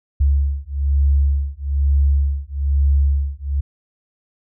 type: beating tone pair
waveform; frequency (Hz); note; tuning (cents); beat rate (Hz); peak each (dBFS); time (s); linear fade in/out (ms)
sine; 69.5 / 70.6; C#2 / C#2; +5 / +32; 1.1; -17; 0.2-3.61; 10
effects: none